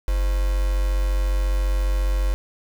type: tone with quantisation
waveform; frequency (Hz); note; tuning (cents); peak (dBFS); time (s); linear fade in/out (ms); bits
sine; 47.27; F#1; +38; -18; 0.08-2.34; 0; 5
effects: none